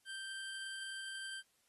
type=tone; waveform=25% pulse; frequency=1568 Hz; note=G6; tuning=in tune; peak=-39 dBFS; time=0.05-1.43 s; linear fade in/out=50 ms; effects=white hiss -75 dBFS RMS until 1.68 s + AAC 32 kbps